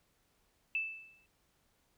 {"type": "tone with exponential decay", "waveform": "sine", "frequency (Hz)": 2637, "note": "E7", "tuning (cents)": 0, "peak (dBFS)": -29, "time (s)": [0.75, 1.26], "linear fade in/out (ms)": 1, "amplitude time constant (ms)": 110, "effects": ["pink hiss -74 dBFS RMS until 1.97 s"]}